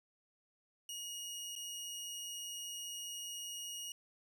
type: tone with dropouts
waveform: 20% pulse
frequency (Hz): 2879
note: F#7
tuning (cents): -48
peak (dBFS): -37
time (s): 0.89-3.92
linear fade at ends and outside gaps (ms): 2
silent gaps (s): 1.554-1.561
effects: none